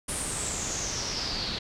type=noise with low-pass filter sweep; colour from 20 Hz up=pink; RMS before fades=-32 dBFS; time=0.08-1.59 s; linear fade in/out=10 ms; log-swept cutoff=9700 to 4100 Hz; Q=7.3; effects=none